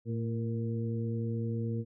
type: harmonic tone with a mistuned harmonic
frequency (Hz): 113.7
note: A#2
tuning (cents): -43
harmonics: 1 / 2 / 3 / 4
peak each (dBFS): -32 / -36 / -43 / -41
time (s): 0.05-1.85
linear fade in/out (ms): 50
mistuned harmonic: 4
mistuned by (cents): +39
effects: none